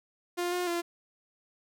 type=tone with pitch steps; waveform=sawtooth; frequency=351.6 / 357.3 / 343.8 Hz; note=F4 / F4 / F4; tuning=+12 / +40 / -27 cents; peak=-25 dBFS; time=0.37-0.82 s; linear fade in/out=20 ms; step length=150 ms; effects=none